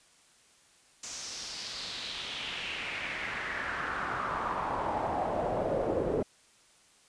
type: noise with band-pass filter sweep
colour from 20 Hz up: brown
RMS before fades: -34 dBFS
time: 1.03-6.23 s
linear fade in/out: 5 ms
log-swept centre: 6500 to 440 Hz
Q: 3.1
effects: white hiss -62 dBFS RMS until 7.08 s + resampled to 22050 Hz